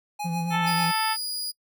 square tone with tremolo, 833 Hz, G#5, 5 cents sharp, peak -29 dBFS, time 0.19-0.92 s, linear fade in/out 10 ms, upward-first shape sine, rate 6.7 Hz, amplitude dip 65%
triangle tone with vibrato, 170 Hz, F3, 46 cents flat, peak -24 dBFS, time 0.24-0.92 s, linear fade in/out 20 ms, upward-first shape square, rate 9.3 Hz, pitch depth 29 cents each way
harmonic tone, 440 Hz, A4, in tune, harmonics 2 / 3 / 4 / 5 / 6 / 7 / 8, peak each -26 / -30 / -32 / -34 / -36 / -37 / -38 dBFS, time 0.5-1.17 s, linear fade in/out 50 ms
sawtooth tone, 4897 Hz, D#8, 28 cents flat, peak -26 dBFS, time 0.66-1.52 s, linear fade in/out 20 ms
effects noise-tail reverb RT60 0.1 s tail -25 dB re dry

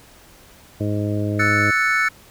harmonic tone, 103.83 Hz, G#2, in tune, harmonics 1 / 2 / 3 / 4 / 5 / 6, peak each -22 / -28 / -25 / -32 / -33 / -31 dBFS, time 0.8-1.71 s, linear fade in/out 10 ms
triangle chord, F# minor seventh, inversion third, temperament equal, 1318.5 / 1480 / 1760 / 2217 Hz, E6 / F#6 / A6 / C#7, 0 / 0 / 0 / 0 cents, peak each -21 / -20 / -20 / -19 dBFS, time 1.39-2.09 s, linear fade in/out 10 ms
effects pink hiss -48 dBFS RMS until 2.3 s

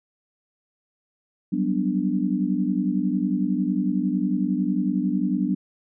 sine chord, G major seventh, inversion third, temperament equal, 185 / 196 / 246.9 / 293.7 Hz, F#3 / G3 / B3 / D4, 0 / 0 / 0 / 0 cents, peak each -26 dBFS, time 1.52-5.55 s, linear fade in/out 10 ms, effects none

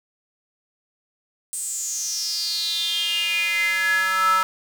square tone with high-pass filter sweep, 188.1 Hz, F#3, 29 cents sharp, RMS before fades -23 dBFS, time 1.53-4.43 s, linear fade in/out 0 ms, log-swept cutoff 8600 to 1200 Hz, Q 7.8, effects none

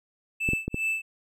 triangle tone with tremolo, 2637 Hz, E7, in tune, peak -22 dBFS, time 0.4-1.02 s, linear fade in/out 10 ms, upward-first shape sine, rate 2.6 Hz, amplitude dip 100%
clicks, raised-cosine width 3 ms, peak -15 dBFS, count 4, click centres 0.489 / 0.534 / 0.68 / 0.744 s
effects none

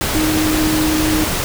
sine tone in noise, 311.1 Hz, D#4, in tune, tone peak -15 dBFS, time 0.15-1.24 s, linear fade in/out 0 ms, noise pink, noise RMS -19 dBFS, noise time 0.01-1.44 s, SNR +1 dB, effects none

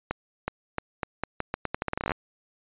accelerating click train, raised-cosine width 0.5 ms, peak -12 dBFS, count 20, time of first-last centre 0.11-2.118 s, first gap 370 ms, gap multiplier 0.82, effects resampled to 8000 Hz

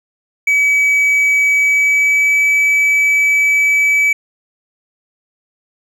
triangle tone with pitch glide, 2281 to 2294 Hz, C#7 to D7, +49 to -41 cents, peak -8 dBFS, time 0.47-4.13 s, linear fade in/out 5 ms, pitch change +10 cents, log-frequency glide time 1.57-2.41 s, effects none

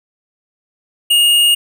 square tone, 2850 Hz, F7, 34 cents sharp, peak -9 dBFS, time 1.1-1.55 s, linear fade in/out 10 ms, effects none

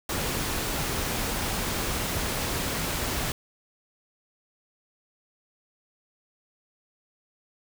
pink noise, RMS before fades -29 dBFS, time 0.09-3.32 s, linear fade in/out 2 ms, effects none

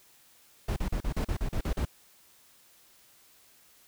brown noise bursts, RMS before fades -29 dBFS, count 10, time 0.68-1.852 s, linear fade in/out 5 ms, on 83 ms, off 38 ms, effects white hiss -60 dBFS RMS until 3.87 s

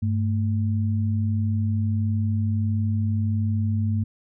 sine tone pair together, 100.3 / 221.8 Hz, G2 / A3, +40 / +14 cents, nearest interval octave + major second, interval 1374 cents, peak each -21 / -27 dBFS, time 0.02-4.04 s, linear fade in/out 10 ms, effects none

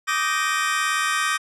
sawtooth chord, Eb major seventh, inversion third, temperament just, 1166.7 / 1244.5 / 1555.6 / 1866.8 Hz, D6 / Eb6 / G6 / Bb6, -12 / 0 / -14 / +2 cents, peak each -22 dBFS, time 0.07-1.38 s, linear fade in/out 20 ms, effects low-pass 9000 Hz 12 dB/octave

